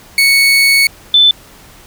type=tone pair in turn; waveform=30% pulse / sine; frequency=2217 / 3519 Hz; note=C#7 / A7; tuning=0 / 0 cents; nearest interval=minor sixth; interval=800 cents; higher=second; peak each=-4 dBFS; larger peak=neither; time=0.18-0.87 / 1.14-1.31 s; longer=first; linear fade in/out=2 ms; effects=pink hiss -40 dBFS RMS until 1.86 s